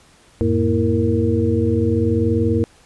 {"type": "tone cluster", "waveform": "sine", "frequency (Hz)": [88, 108.4, 233.2, 328.1, 463.6], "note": ["F2", "A2", "A#3", "E4", "A#4"], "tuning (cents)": [14, -25, 1, -8, -10], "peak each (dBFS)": -21, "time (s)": [0.41, 2.64], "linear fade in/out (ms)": 0, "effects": ["pink hiss -51 dBFS RMS until 2.85 s", "resampled to 24000 Hz"]}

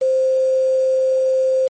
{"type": "tone with quantisation", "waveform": "sine", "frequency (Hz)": 523.3, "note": "C5", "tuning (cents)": 0, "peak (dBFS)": -13, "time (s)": [0.01, 1.68], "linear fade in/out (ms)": 10, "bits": 6, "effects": ["MP3 32 kbps"]}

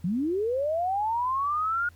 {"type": "linear sweep", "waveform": "sine", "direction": "up", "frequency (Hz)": [160, 1443], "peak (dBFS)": -24, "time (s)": [0.04, 1.89], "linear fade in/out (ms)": 5, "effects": ["added 84 Hz sine -50 dBFS peak until 1.95 s", "pink hiss -61 dBFS RMS until 1.95 s"]}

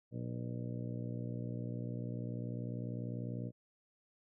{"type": "harmonic tone with a mistuned harmonic", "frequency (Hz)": 60.1, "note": "B1", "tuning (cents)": -46, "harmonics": [2, 3, 4, 5, 6, 7, 8, 9, 10], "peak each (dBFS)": [-40, -45, -46, -49, -55, -58, -51, -60, -55], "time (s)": [0.11, 3.52], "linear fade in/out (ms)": 50, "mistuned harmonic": 9, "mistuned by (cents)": -42, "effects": []}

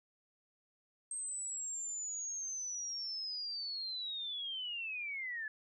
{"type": "linear sweep", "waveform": "sine", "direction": "down", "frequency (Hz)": [8372, 1700], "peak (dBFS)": -38, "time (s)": [1.11, 5.48], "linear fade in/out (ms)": 2, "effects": []}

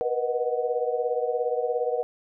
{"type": "chord", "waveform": "sine", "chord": "B major seventh", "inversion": "third", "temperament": "equal with one note detuned", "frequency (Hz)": [476.8, 493.9, 622.3, 740], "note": ["A#4", "B4", "D#5", "F#5"], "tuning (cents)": [39, 0, 0, 0], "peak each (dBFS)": [-27, -28, -32, -32], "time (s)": [0.01, 2.03], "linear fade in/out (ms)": 0, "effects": []}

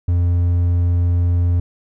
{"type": "tone", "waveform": "triangle", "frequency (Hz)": 87.31, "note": "F2", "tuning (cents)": 0, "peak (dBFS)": -11, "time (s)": [0.08, 1.6], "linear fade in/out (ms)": 5, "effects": []}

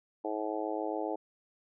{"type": "harmonic tone", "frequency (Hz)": 107.2, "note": "A2", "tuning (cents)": -45, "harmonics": [3, 4, 5, 6, 7, 8], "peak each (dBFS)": [-37, -38, -39, -40, -40, -41], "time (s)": [0.24, 1.16], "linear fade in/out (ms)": 10, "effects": []}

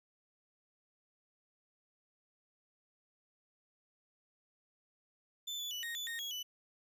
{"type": "tone with pitch steps", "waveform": "35% pulse", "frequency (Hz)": [3525, 3460, 2963, 1863, 3482, 1851, 3325, 2982], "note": ["A7", "A7", "F#7", "A#6", "A7", "A#6", "G#7", "F#7"], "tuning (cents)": [2, -30, 2, -2, -19, -13, 1, 13], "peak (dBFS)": -37, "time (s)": [5.47, 6.43], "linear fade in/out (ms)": 10, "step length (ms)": 120, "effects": []}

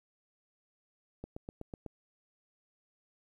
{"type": "click train", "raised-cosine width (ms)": 2, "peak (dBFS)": -28, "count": 6, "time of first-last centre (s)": [1.24, 1.863], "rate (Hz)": 8.03, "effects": ["11-bit"]}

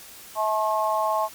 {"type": "harmonic tone", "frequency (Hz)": 215.7, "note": "A3", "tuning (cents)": -34, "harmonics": [3, 4, 5], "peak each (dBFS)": [-25, -25, -25], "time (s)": [0.35, 1.29], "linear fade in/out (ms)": 50, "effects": ["white hiss -44 dBFS RMS until 1.34 s", "MP3 96 kbps"]}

